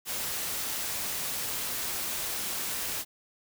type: noise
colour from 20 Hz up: white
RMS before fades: -33 dBFS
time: 0.05-3.05 s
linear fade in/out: 50 ms
effects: none